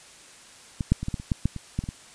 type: clicks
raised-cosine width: 5 ms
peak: -14 / -6 / -18 / -15 / -15 / -24 / -10 / -9 / -21 / -13 / -22 / -19 dBFS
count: 12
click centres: 0.808 / 0.92 / 1.03 / 1.084 / 1.142 / 1.199 / 1.318 / 1.456 / 1.563 / 1.79 / 1.839 / 1.889 s
effects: white hiss -49 dBFS RMS until 2.14 s + resampled to 22050 Hz